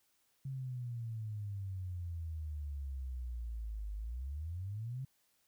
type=exponential two-way sweep; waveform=sine; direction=down then up; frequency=136.5 to 50.4 to 136.5 Hz; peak=-38 dBFS; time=0.45-5.05 s; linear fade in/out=5 ms; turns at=3.94 s; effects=white hiss -75 dBFS RMS until 5.47 s